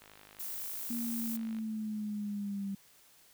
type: click train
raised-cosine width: 0.3 ms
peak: -37 dBFS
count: 82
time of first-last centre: 0.02-1.587 s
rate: 51.7 Hz
type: noise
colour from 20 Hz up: violet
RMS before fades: -40 dBFS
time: 0.39-1.37 s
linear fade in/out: 10 ms
type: exponential sweep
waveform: sine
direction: down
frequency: 237.4 to 196 Hz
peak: -34 dBFS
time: 0.9-2.75 s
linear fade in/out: 5 ms
effects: white hiss -62 dBFS RMS until 3.33 s